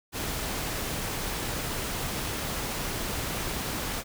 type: noise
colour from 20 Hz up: pink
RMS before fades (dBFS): -32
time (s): 0.12-4.04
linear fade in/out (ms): 50
effects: none